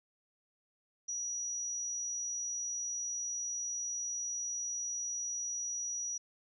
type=tone; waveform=sine; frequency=5820 Hz; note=F#8; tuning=29 cents flat; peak=-35 dBFS; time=1.08-6.18 s; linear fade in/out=10 ms; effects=none